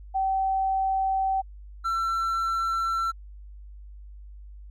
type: tone pair in turn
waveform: sine / triangle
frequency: 769 / 1346.1 Hz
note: G5 / E6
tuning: -33 / +36 cents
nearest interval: minor seventh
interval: 969 cents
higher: second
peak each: -22 dBFS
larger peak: neither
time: 0.14-1.42 / 1.84-3.12 s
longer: neither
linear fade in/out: 20 ms
effects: added 50 Hz sine -41 dBFS peak until 4.7 s